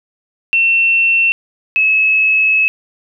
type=tone pair in turn; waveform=sine; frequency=2700 / 2584 Hz; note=E7 / E7; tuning=+41 / -35 cents; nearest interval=minor second; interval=76 cents; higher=first; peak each=-9 / -9 dBFS; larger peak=neither; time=0.53-1.32 / 1.76-2.68 s; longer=second; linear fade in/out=0 ms; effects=none